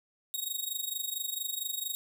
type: tone with amplitude modulation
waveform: 10% pulse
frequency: 3770 Hz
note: A#7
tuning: 19 cents sharp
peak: -22 dBFS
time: 0.34-1.95 s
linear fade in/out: 0 ms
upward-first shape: sine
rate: 24.4 Hz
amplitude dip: 80%
effects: none